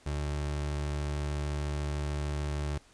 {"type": "tone", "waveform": "30% pulse", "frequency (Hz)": 73.42, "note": "D2", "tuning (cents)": 0, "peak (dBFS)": -28, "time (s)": [0.06, 2.78], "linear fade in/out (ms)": 5, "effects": ["pink hiss -60 dBFS RMS until 2.93 s", "resampled to 22050 Hz"]}